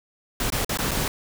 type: noise with dropouts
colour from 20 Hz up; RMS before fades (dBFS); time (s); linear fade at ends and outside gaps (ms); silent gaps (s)
pink; -25; 0.4-1.08; 2; 0.502-0.522 / 0.647-0.693 / 0.773-0.787 / 0.91-0.914
effects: none